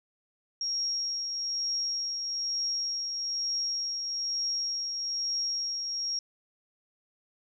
sine tone with tremolo, 5588 Hz, F8, in tune, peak -27 dBFS, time 0.61-6.19 s, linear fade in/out 2 ms, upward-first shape triangle, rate 1.1 Hz, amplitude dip 40%, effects none

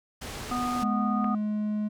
pink low-pass noise, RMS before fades -38 dBFS, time 0.21-0.84 s, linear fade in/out 10 ms, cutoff 9400 Hz, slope 12 dB/octave
harmonic tone, 246.7 Hz, B3, 2 cents flat, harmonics 1 / 3 / 5, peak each -30 / -33 / -30 dBFS, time 0.51-1.35 s, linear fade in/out 5 ms
triangle tone, 211.1 Hz, G#3, 29 cents sharp, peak -24 dBFS, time 0.81-1.89 s, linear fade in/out 20 ms
click, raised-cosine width 0.5 ms, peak -24 dBFS, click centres 1.244 s
effects none

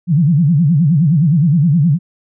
sine tone with vibrato, 156.8 Hz, D#3, 14 cents sharp, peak -8 dBFS, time 0.07-1.99 s, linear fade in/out 50 ms, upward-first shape sine, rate 9.6 Hz, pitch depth 240 cents each way, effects none

